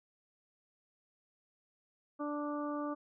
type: harmonic tone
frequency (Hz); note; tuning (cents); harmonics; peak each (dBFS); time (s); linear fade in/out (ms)
293.7; D4; 0; 1 / 2 / 3 / 4 / 5; -37 / -41 / -47 / -42 / -54; 2.19-2.95; 20
effects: none